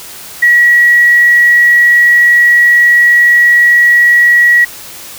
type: tone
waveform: sine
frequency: 1921 Hz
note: B6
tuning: 48 cents flat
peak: -3 dBFS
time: 0.42-4.65 s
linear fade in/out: 10 ms
effects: white hiss -29 dBFS RMS until 5.18 s